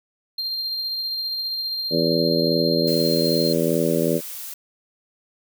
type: tone with tremolo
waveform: triangle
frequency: 4186 Hz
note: C8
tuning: in tune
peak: -22 dBFS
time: 0.38-3.53 s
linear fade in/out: 5 ms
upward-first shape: sine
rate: 15 Hz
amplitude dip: 25%
type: harmonic tone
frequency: 82.5 Hz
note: E2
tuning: 2 cents sharp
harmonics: 2 / 3 / 4 / 5 / 6 / 7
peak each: -25 / -25 / -25 / -25 / -25 / -25 dBFS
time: 1.9-4.21 s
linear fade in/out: 50 ms
type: noise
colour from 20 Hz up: blue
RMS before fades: -34 dBFS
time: 2.87-4.54 s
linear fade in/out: 5 ms
effects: none